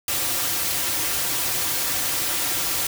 white noise with comb filter, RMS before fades -24 dBFS, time 0.08-2.87 s, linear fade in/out 2 ms, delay 4.7 ms, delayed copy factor -0.65, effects none

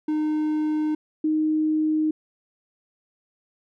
triangle / sine tone pair in turn, 306.5 / 310.2 Hz, D#4 / D#4, -26 / -5 cents, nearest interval unison, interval 21 cents, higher second, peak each -19 dBFS, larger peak neither, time 0.08-0.95 / 1.24-2.11 s, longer neither, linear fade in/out 5 ms, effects none

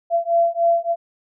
sine beating tone pair, 677 / 680.4 Hz, E5 / F5, +46 / -45 cents, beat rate 3.4 Hz, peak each -18 dBFS, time 0.1-0.96 s, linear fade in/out 50 ms, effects none

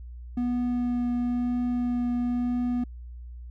triangle tone with vibrato, 244 Hz, B3, 21 cents flat, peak -22 dBFS, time 0.37-2.84 s, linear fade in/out 5 ms, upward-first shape triangle, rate 1 Hz, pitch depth 10 cents each way, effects added 60 Hz sine -38 dBFS peak until 3.5 s

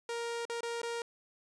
sawtooth tone with dropouts, 468.1 Hz, A#4, 7 cents sharp, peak -31 dBFS, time 0.09-1.02 s, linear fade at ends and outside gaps 2 ms, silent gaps 0.453-0.497 / 0.607-0.631 / 0.817-0.831 s, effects resampled to 22050 Hz

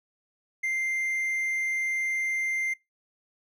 triangle tone, 2093 Hz, C7, in tune, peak -24 dBFS, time 0.63-2.74 s, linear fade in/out 10 ms, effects noise-tail reverb RT60 0.2 s tail -22 dB re dry

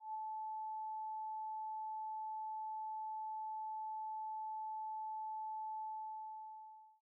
sine tone with ADSR envelope, 870 Hz, A5, 20 cents flat, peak -39 dBFS, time 0-7.01 s, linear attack 140 ms, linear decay 23 ms, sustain -2 dB, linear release 1200 ms, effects none

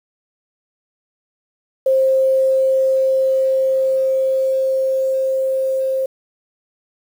sine tone with level ramp, 529 Hz, C5, 19 cents sharp, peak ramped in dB -11 to -16 dBFS, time 1.86-6.06 s, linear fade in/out 5 ms, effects 7-bit

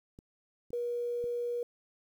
clicks, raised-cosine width 3 ms, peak -36 dBFS, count 3, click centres 0.189 / 0.705 / 1.241 s
sine tone, 480 Hz, B4, 49 cents flat, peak -31 dBFS, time 0.73-1.63 s, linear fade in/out 2 ms
effects 10-bit

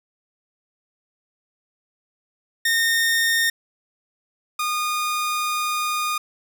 sawtooth tone pair in turn, 1834 / 1224 Hz, A#6 / D#6, -29 / -29 cents, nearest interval perfect fifth, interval 700 cents, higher first, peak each -14 / -18 dBFS, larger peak first, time 2.65-3.5 / 4.59-6.18 s, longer second, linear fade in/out 5 ms, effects none

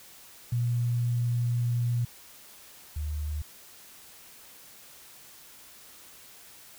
sine tone pair in turn, 120 / 75.27 Hz, B2 / D2, -49 / +43 cents, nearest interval minor sixth, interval 808 cents, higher first, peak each -24 / -29 dBFS, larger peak first, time 0.52-2.05 / 2.96-3.42 s, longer first, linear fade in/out 5 ms, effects white hiss -51 dBFS RMS until 6.78 s

